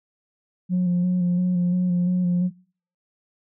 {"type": "tone with vibrato", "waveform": "sine", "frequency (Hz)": 179, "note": "F3", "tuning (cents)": 43, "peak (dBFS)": -16, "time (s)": [0.69, 2.51], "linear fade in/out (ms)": 50, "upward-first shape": "square", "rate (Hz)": 2.9, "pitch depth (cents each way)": 21, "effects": ["noise-tail reverb RT60 0.5 s tail -25 dB re dry", "tanh soft clip ceiling -16 dBFS"]}